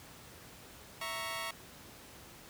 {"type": "chord", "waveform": "15% pulse", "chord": "A# diminished", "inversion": "second", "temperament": "equal", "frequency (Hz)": [659.3, 932.3, 1108.7], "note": ["E5", "A#5", "C#6"], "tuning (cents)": [0, 0, 0], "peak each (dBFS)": [-36, -36, -34], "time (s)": [1.01, 1.51], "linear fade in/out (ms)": 5, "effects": ["pink hiss -53 dBFS RMS until 2.49 s", "high-pass 60 Hz 12 dB/octave"]}